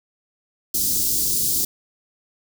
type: band-stop noise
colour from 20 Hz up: white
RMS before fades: -21 dBFS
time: 0.74-1.65 s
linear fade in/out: 5 ms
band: 360 to 4700 Hz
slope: 24 dB/octave
effects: none